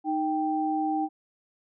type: tone pair together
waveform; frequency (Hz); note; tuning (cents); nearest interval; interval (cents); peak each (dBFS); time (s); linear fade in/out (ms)
sine; 310.5 / 784; D#4 / G5; -3 / 0; octave + major third; 1603; -27; 0.04-1.09; 50
effects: none